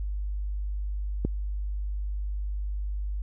click, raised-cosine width 3 ms, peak -13 dBFS, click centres 1.25 s, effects added 50 Hz sine -28 dBFS peak until 3.22 s

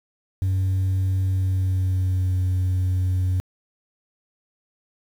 sine tone with pitch glide, 94.7 to 92.22 Hz, F#2 to F#2, +41 to -5 cents, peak -16 dBFS, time 0.42-3.4 s, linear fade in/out 0 ms, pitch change -46 cents, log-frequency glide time 1.25-2.35 s, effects tanh soft clip ceiling -18 dBFS + 8-bit

